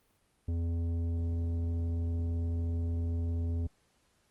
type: tone with tanh clipping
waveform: sine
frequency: 84.2 Hz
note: E2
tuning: 37 cents sharp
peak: -31 dBFS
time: 0.48-3.67 s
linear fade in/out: 5 ms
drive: 11 dB
effects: pink hiss -71 dBFS RMS until 4.3 s + Opus 32 kbps